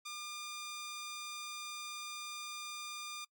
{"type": "tone", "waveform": "10% pulse", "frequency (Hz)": 1203, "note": "D6", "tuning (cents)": 41, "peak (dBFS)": -34, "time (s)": [0.05, 3.25], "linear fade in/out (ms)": 10, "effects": ["noise-tail reverb RT60 0.1 s tail -26 dB re dry", "AAC 64 kbps"]}